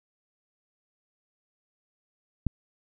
click, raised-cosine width 5 ms, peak -13 dBFS, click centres 2.467 s, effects none

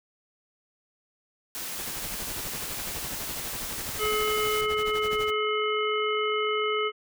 white noise, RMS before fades -35 dBFS, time 1.55-4.61 s, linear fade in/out 0 ms
pink noise with tremolo, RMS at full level -37 dBFS, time 1.78-5.31 s, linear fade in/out 20 ms, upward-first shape sine, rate 12 Hz, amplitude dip 85%
harmonic tone, 426.5 Hz, G#4, 46 cents sharp, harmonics 1 / 3 / 5 / 7, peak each -27 / -29 / -32 / -33 dBFS, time 3.98-6.92 s, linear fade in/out 50 ms
effects none

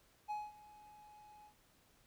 triangle tone with ADSR envelope, 841 Hz, G#5, 22 cents sharp, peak -35 dBFS, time 0.28-1.54 s, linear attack 26 ms, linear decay 210 ms, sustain -20 dB, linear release 84 ms, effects pink hiss -70 dBFS RMS until 2.06 s

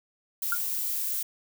violet noise, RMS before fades -30 dBFS, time 0.42-1.23 s, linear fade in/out 5 ms
sine tone with exponential decay, 1418 Hz, F6, 26 cents sharp, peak -21 dBFS, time 0.52-0.59 s, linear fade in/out 5 ms, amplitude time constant 15 ms
effects none

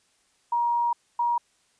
sine tone pair in turn, 948 / 951.3 Hz, A#5 / A#5, +29 / +35 cents, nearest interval unison, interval 6 cents, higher second, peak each -21 dBFS, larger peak neither, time 0.52-0.93 / 1.19-1.38 s, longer first, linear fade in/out 5 ms, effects white hiss -66 dBFS RMS until 1.79 s + resampled to 22050 Hz

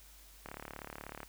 click train, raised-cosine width 0.5 ms, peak -28 dBFS, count 29, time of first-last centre 0.46-1.231 s, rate 36.3 Hz, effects added 50 Hz sine -58 dBFS peak until 1.28 s + white hiss -59 dBFS RMS until 1.28 s

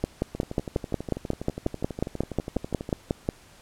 two click trains, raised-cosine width 2 ms, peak -10 / -19 dBFS, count 19 / 32, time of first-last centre 0.04-3.289 / 0.35-2.891 s, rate 5.54 / 12.2 Hz, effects pink hiss -53 dBFS RMS until 3.61 s + low-pass 11000 Hz 12 dB/octave

